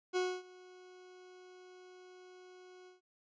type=tone with ADSR envelope; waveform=40% pulse; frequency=366 Hz; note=F#4; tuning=19 cents flat; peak=-29 dBFS; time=0.13-3.01 s; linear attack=34 ms; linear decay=260 ms; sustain=-24 dB; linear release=140 ms; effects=resampled to 16000 Hz